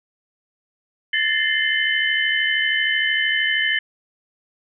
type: tone cluster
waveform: sine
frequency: 1736 / 1809 / 2088 / 3028 Hz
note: A6 / A6 / C7 / F#7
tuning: -24 / +48 / -4 / +39 cents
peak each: -23 dBFS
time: 1.13-3.79 s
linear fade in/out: 5 ms
effects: none